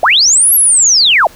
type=linear two-way sweep; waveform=sine; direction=up then down; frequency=554.4 to 11660 to 554.4 Hz; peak=-5 dBFS; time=0.03-1.27 s; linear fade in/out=2 ms; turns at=0.54 s; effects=pink hiss -39 dBFS RMS until 1.35 s